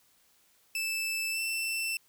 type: tone with pitch glide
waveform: sawtooth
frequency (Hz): 2637 to 2674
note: E7 to E7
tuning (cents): 0 to +24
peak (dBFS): -27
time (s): 0.75-1.97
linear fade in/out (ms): 2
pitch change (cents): +24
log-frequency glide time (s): 1.31-1.39
effects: white hiss -66 dBFS RMS until 2.08 s